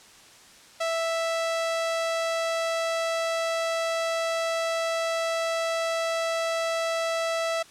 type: tone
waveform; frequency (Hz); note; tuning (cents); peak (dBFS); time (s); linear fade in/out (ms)
sawtooth; 659.3; E5; 0; -21; 0.8-7.63; 10
effects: white hiss -51 dBFS RMS until 7.7 s + low-pass 8000 Hz 12 dB/octave